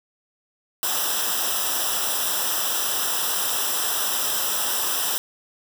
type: noise with comb filter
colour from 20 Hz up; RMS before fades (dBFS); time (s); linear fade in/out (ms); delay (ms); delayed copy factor
white; -24; 0.83-5.18; 0; 0.45; -0.9
effects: none